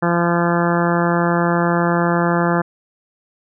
harmonic tone, 171.8 Hz, F3, 28 cents flat, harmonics 1 / 2 / 3 / 4 / 5 / 6 / 7 / 8 / 9 / 10, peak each -18 / -21 / -23 / -24 / -25 / -26 / -26 / -27 / -28 / -28 dBFS, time 0.02-2.62 s, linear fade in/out 10 ms, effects none

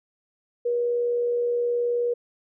sine tone with amplitude modulation, 480 Hz, B4, 49 cents flat, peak -20 dBFS, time 0.65-2.14 s, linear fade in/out 10 ms, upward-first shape sine, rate 79.1 Hz, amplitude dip 25%, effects none

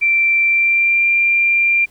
sine tone with pitch glide, 2349 to 2379 Hz, D7 to D7, 0 to +22 cents, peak -11 dBFS, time 0.01-1.86 s, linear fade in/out 20 ms, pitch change +22 cents, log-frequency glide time 0.46-1.07 s, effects pink hiss -52 dBFS RMS until 1.9 s

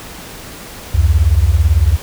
sine beating tone pair, 68.2 / 86.2 Hz, C#2 / F2, -28 / -22 cents, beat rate 18 Hz, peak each -11 dBFS, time 0.94-1.97 s, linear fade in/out 10 ms, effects pink hiss -32 dBFS RMS until 2.02 s

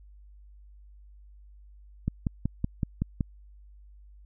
click train, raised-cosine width 5 ms, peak -14 dBFS, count 7, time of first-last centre 2.08-3.208 s, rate 5.32 Hz, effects added 50 Hz sine -49 dBFS peak until 4.25 s

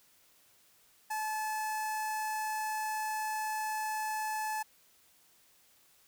sawtooth tone with notch filter, 864 Hz, A5, 32 cents flat, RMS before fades -35 dBFS, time 1.1-4.63 s, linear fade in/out 10 ms, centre 3600 Hz, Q 1, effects white hiss -65 dBFS RMS until 6.07 s

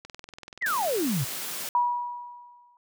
click train, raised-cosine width 0.2 ms, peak -25 dBFS, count 16, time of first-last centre 0.05-0.768 s, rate 20.9 Hz
sine exponential sweep, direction down, 2117 to 116.54 Hz, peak -24 dBFS, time 0.61-1.25 s, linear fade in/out 20 ms
white high-pass noise, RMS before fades -34 dBFS, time 0.66-1.69 s, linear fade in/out 2 ms, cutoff 130 Hz, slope 96 dB/octave
sine tone with exponential decay, 968 Hz, B5, 35 cents flat, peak -18 dBFS, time 1.75-2.77 s, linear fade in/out 1 ms, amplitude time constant 220 ms
effects none

